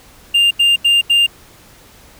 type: tone bursts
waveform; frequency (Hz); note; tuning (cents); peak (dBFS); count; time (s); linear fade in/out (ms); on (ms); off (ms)
triangle; 2800; F7; +4; -7; 4; 0.34-1.266; 10; 170; 82
effects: pink hiss -44 dBFS RMS until 2.19 s